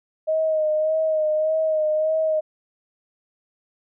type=tone with vibrato; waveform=sine; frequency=625 Hz; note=D#5; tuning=8 cents sharp; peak=-18 dBFS; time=0.27-2.41 s; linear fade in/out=20 ms; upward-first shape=sine; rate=1.7 Hz; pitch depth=31 cents each way; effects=none